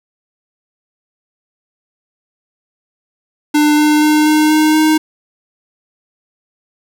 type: tone with pitch steps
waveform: square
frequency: 298.9 / 301.3 / 303.8 / 306.2 / 308.7 / 311.2 Hz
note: D4 / D4 / D#4 / D#4 / D#4 / D#4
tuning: +31 / +44 / -41 / -28 / -14 / 0 cents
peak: -9 dBFS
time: 3.54-4.98 s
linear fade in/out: 10 ms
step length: 240 ms
effects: none